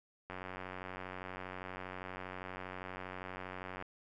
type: click train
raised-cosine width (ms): 0.5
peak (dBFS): -28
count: 327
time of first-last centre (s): 0.3-3.824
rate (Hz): 92.5
effects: none